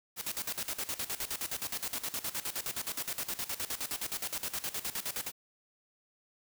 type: noise with tremolo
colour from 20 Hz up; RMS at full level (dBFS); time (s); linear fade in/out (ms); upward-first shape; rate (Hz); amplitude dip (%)
white; -35; 0.16-5.32; 50; square; 9.6; 80
effects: none